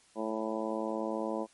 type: harmonic tone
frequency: 110 Hz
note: A2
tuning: in tune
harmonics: 2 / 3 / 4 / 5 / 6 / 7 / 8 / 9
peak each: -38 / -37 / -40 / -37 / -41 / -44 / -44 / -42 dBFS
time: 0.15-1.47 s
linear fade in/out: 50 ms
effects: white hiss -63 dBFS RMS until 1.53 s + MP3 48 kbps